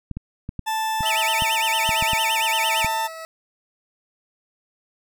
clicks, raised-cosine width 5 ms, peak -17 dBFS, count 10, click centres 0.113 / 0.17 / 0.491 / 0.593 / 1.007 / 1.422 / 1.892 / 2.025 / 2.133 / 2.846 s
40% pulse tone with pitch glide, 880 to 892.8 Hz, A5 to A5, 0 to +25 cents, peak -21 dBFS, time 0.66-3.08 s, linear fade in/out 20 ms, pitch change +25 cents, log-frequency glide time 1.09-1.38 s
20% pulse tone with tremolo, 648 Hz, E5, 30 cents flat, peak -23 dBFS, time 1.03-3.25 s, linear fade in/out 0 ms, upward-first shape triangle, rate 1.3 Hz, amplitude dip 55%
45% pulse tone with vibrato, 2637 Hz, E7, in tune, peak -22 dBFS, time 1.05-2.87 s, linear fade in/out 10 ms, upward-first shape sine, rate 8.8 Hz, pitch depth 290 cents each way
effects none

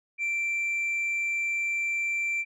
sine tone, 2349 Hz, D7, in tune, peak -23 dBFS, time 0.18-2.45 s, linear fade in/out 50 ms, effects tanh soft clip ceiling -25 dBFS

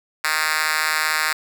5% pulse tone with high-pass filter, 155.56 Hz, D#3, in tune, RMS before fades -21 dBFS, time 0.24-1.33 s, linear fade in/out 5 ms, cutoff 1600 Hz, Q 1.1, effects none

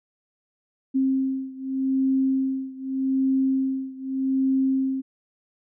sine beating tone pair, 265.5 / 266.33 Hz, C4 / C4, +25 / +31 cents, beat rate 0.83 Hz, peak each -23 / -25 dBFS, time 0.94-5.02 s, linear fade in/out 20 ms, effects none

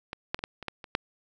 clicks, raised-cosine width 0.3 ms, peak -19 / -11 / -24 / -14 / -24 / -16 / -25 / -8 dBFS, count 8, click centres 0.131 / 0.345 / 0.391 / 0.439 / 0.627 / 0.683 / 0.842 / 0.951 s, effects none

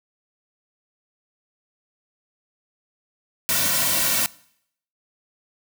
white noise with comb filter, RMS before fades -21 dBFS, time 3.49-4.26 s, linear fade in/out 0 ms, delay 2.4 ms, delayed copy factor -1, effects noise-tail reverb RT60 0.7 s tail -22 dB re dry

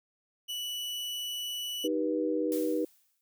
40% pulse tone, 2958 Hz, F#7, 1 cent flat, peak -33 dBFS, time 0.48-1.88 s, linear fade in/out 20 ms
sine chord, Eb augmented, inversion none, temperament just, 311.1 / 388.9 / 486.1 Hz, Eb4 / G4 / B4, 0 / -14 / -28 cents, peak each -30 / -34 / -31 dBFS, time 1.84-2.85 s, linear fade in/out 5 ms
blue noise with exponential decay, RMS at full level -39 dBFS, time 2.52-3.21 s, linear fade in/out 0 ms, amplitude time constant 150 ms
effects none

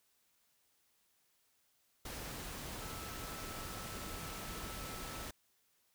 sine tone in noise, 1312 Hz, E6, 9 cents flat, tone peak -52 dBFS, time 2.81-5.26 s, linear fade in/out 5 ms, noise pink, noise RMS -45 dBFS, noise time 2.05-5.31 s, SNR -10 dB, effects white hiss -75 dBFS RMS until 5.94 s

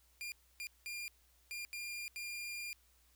sawtooth tone bursts at uneven times, 2404 Hz, D7, 40 cents sharp, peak -38 dBFS, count 6, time 0.21-0.32 / 0.6-0.67 / 0.86-1.08 / 1.51-1.65 / 1.73-2.08 / 2.16-2.73 s, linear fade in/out 0 ms, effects added 60 Hz sine -70 dBFS peak until 3.15 s + white hiss -71 dBFS RMS until 3.15 s

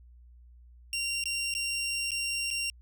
20% pulse tone with dropouts, 2765 Hz, F7, 18 cents flat, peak -25 dBFS, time 0.93-2.7 s, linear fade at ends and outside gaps 1 ms, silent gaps 1.239-1.256 / 1.54-1.55 / 2.108-2.117 / 2.504-2.51 s, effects added 60 Hz sine -51 dBFS peak until 2.81 s

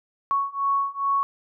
sine beating tone pair, 1108.7 / 1111.1 Hz, C#6 / C#6, 0 / +4 cents, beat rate 2.4 Hz, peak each -25 / -24 dBFS, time 0.31-1.23 s, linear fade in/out 0 ms, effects none

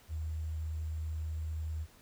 sine tone with sample-and-hold, 78.8 Hz, D#2, 23 cents sharp, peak -34 dBFS, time 0.08-1.87 s, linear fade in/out 50 ms, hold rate 7350 Hz, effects pink hiss -61 dBFS RMS until 2.01 s

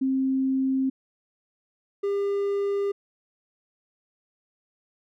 sine / triangle tone pair in turn, 265.1 / 400.9 Hz, C4 / G4, +23 / +39 cents, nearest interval perfect fifth, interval 716 cents, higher second, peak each -21 / -21 dBFS, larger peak neither, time 0.01-0.9 / 2.03-2.92 s, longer neither, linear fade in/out 10 ms, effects none

